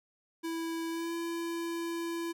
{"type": "tone with pitch glide", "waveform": "square", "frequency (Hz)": [329.6, 336.5], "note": ["E4", "E4"], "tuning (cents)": [0, 36], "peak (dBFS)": -34, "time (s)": [0.43, 2.33], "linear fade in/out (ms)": 20, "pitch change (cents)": 36, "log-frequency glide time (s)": [0.89, 1.14], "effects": []}